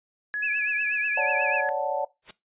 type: tone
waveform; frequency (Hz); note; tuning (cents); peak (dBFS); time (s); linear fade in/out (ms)
sine; 1687; G#6; +27; -26; 0.34-1.69; 0
type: tone with vibrato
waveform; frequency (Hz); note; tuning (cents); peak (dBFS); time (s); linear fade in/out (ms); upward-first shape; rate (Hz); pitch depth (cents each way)
sine; 2489; D#7; 0; -26; 0.42-1.61; 10; triangle; 8.2; 130
type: chord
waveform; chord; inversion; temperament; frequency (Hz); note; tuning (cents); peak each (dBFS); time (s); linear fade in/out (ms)
sine; D major seventh; third; equal with one note detuned; 554.4 / 589 / 740 / 880; C#5 / D5 / F#5 / A5; 0 / +5 / 0 / 0; -30; 1.17-2.05; 5
type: noise with exponential growth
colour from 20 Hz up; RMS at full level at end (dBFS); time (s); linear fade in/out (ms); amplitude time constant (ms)
white; -32; 2.22-2.31; 5; 18
effects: noise-tail reverb RT60 0.2 s tail -19 dB re dry + resampled to 8000 Hz